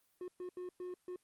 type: tone bursts at uneven times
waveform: triangle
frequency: 361.3 Hz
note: F#4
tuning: 41 cents flat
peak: -39 dBFS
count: 5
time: 0.21-0.28 / 0.4-0.49 / 0.57-0.69 / 0.8-0.94 / 1.08-1.16 s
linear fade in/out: 2 ms
effects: white hiss -75 dBFS RMS until 1.23 s + Opus 32 kbps